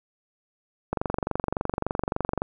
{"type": "click train", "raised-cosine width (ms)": 1, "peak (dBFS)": -11, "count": 36, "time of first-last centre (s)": [0.93, 2.419], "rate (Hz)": 23.5, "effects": []}